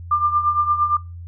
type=tone with tremolo; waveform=sine; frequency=1194 Hz; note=D6; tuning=28 cents sharp; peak=-12 dBFS; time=0.11-0.97 s; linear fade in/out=5 ms; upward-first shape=triangle; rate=8.7 Hz; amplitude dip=75%; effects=noise-tail reverb RT60 0.3 s tail -25 dB re dry + added 86 Hz sine -32 dBFS peak until 1.27 s